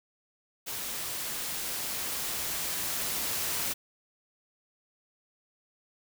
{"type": "noise with level ramp", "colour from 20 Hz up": "white", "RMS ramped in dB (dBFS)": [-36, -31], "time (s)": [0.66, 3.74], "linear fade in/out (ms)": 20, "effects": []}